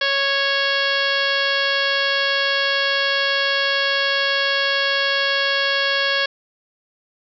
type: harmonic tone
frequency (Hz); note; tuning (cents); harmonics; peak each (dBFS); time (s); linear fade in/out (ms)
553; C#5; -4; 1 / 2 / 3 / 4 / 5 / 6 / 7 / 8 / 9 / 10; -25 / -28 / -21 / -29 / -27 / -24 / -34 / -27 / -33 / -37; 0.01-6.26; 5
effects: none